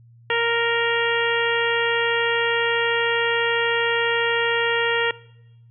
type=harmonic tone; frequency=466.2 Hz; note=A#4; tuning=in tune; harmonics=1 / 2 / 3 / 4 / 5 / 6 / 7; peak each=-23 / -27 / -28 / -24 / -31 / -27 / -32 dBFS; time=0.3-5.11 s; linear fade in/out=2 ms; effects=noise-tail reverb RT60 0.9 s tail -21 dB re dry + added 117 Hz sine -47 dBFS peak until 5.7 s